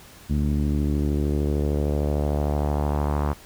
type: tone with low-pass filter sweep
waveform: sawtooth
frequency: 73.2 Hz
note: D2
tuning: 5 cents flat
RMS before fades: -23 dBFS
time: 0.29-3.34 s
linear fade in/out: 20 ms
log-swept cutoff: 220 to 1100 Hz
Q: 2.2
effects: pink hiss -47 dBFS RMS until 3.45 s